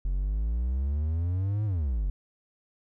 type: exponential two-way sweep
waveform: triangle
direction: up then down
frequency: 43.65 to 108.5 to 43.65 Hz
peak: -23 dBFS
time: 0.05-2.1 s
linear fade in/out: 0 ms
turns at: 1.65 s
effects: none